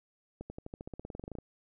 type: accelerating click train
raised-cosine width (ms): 2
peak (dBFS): -28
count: 18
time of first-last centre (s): 0.41-1.386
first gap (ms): 90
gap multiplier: 0.94
effects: none